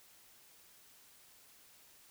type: silence
effects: white hiss -62 dBFS RMS until 2.1 s